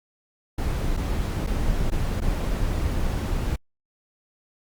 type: noise with dropouts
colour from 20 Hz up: brown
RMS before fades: -24 dBFS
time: 0.58-3.56 s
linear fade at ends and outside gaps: 5 ms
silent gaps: 0.968-0.972 / 1.466-1.471 / 1.903-1.918 / 2.204-2.218 s
effects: Opus 48 kbps